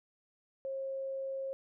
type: tone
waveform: sine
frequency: 538 Hz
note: C5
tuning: 48 cents sharp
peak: -35 dBFS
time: 0.65-1.53 s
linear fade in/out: 0 ms
effects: none